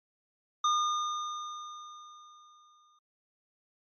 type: tone with exponential decay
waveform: square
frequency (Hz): 1216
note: D#6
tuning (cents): -40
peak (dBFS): -24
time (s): 0.64-2.99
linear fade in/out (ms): 5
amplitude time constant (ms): 510
effects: MP3 32 kbps